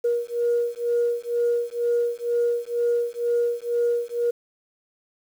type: beating tone pair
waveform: sine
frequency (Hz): 474.5 / 476.6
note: A#4 / A#4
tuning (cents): +31 / +38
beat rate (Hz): 2.1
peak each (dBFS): -23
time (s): 0.04-4.31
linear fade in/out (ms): 10
effects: tanh soft clip ceiling -14 dBFS + 8-bit